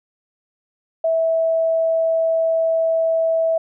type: tone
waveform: sine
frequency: 653 Hz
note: E5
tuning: 17 cents flat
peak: -15 dBFS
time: 1.04-3.58 s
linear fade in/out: 5 ms
effects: none